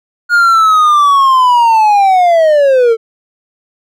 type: linear sweep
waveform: triangle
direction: down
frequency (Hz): 1435 to 440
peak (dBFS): -3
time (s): 0.29-2.97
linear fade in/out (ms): 50
effects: none